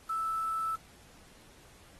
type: tone with quantisation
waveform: sine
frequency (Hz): 1316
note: E6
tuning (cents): -3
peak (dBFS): -30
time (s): 0.09-0.76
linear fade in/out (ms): 10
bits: 8
effects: pink hiss -58 dBFS RMS until 1.99 s + AAC 32 kbps